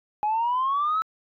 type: exponential sweep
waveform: sine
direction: up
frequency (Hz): 830.6 to 1318.5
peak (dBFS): -20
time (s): 0.23-1.02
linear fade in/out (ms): 0
effects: tanh soft clip ceiling -18 dBFS